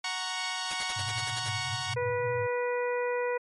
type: chord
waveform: 10% pulse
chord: F# major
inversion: none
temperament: equal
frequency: 740 / 932.3 / 1108.7 Hz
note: F#5 / A#5 / C#6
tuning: 0 / 0 / 0 cents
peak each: -27 dBFS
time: 0.04-1.94 s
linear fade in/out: 5 ms
type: noise bursts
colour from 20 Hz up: white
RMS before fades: -35 dBFS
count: 9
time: 0.7-1.495 s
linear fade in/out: 10 ms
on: 43 ms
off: 51 ms
type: band-pass noise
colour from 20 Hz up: pink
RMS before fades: -39 dBFS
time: 0.96-2.47 s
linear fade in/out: 5 ms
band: 100 to 130 Hz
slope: 96 dB/octave
type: harmonic tone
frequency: 489 Hz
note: B4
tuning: 17 cents flat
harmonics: 1 / 2 / 3 / 4 / 5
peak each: -28 / -35 / -40 / -38 / -42 dBFS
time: 1.96-3.38 s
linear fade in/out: 10 ms
effects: low-pass 10000 Hz 12 dB/octave + MP3 48 kbps